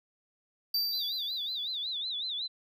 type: tone with exponential decay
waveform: square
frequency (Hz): 4658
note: D8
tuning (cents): -15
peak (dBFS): -26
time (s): 0.74-1.99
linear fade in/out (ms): 5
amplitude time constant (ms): 270
type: tone with vibrato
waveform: sine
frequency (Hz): 3729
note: A#7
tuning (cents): 0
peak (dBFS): -32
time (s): 0.92-2.48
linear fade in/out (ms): 20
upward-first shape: sine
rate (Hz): 5.4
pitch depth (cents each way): 160
effects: none